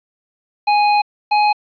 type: tone pair in turn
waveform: square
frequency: 830 / 836.7 Hz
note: G#5 / G#5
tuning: -1 / +13 cents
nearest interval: unison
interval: 14 cents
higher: second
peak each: -12 dBFS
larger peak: neither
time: 0.67-1.02 / 1.31-1.53 s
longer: first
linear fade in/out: 10 ms
effects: resampled to 11025 Hz + 8-bit